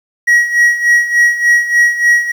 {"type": "tone with tremolo", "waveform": "triangle", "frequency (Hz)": 1908, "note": "A#6", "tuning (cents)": 40, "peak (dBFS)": -3, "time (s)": [0.27, 2.32], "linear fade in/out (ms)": 10, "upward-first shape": "sine", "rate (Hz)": 3.4, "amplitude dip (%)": 75, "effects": ["7-bit"]}